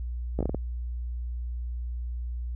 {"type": "slowing click train", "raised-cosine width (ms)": 2, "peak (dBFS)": -15, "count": 6, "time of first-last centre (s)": [0.39, 0.546], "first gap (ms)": 16, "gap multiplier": 1.34, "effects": ["added 60 Hz sine -30 dBFS peak until 2.55 s"]}